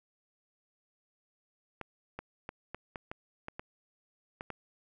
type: clicks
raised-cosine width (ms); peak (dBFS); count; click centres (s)
0.5; -24; 10; 1.813 / 2.19 / 2.491 / 2.746 / 2.958 / 3.115 / 3.484 / 3.595 / 4.409 / 4.503
effects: none